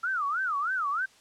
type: tone with vibrato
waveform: sine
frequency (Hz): 1318.5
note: E6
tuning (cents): 0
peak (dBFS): -26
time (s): 0.03-1.06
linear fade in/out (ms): 10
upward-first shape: sine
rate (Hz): 3.2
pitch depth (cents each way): 290
effects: white hiss -58 dBFS RMS until 1.2 s + low-pass 7000 Hz 12 dB/octave